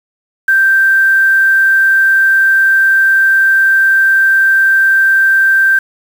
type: tone with quantisation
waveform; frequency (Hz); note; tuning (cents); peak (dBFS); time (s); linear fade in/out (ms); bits
sine; 1568; G6; 0; -6; 0.48-5.79; 5; 5
effects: none